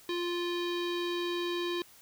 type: tone with low-pass filter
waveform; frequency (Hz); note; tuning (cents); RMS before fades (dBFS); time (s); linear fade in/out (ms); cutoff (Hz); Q
square; 349.2; F4; 0; -33; 0.09-1.82; 2; 3800; 3.5
effects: white hiss -57 dBFS RMS until 2.01 s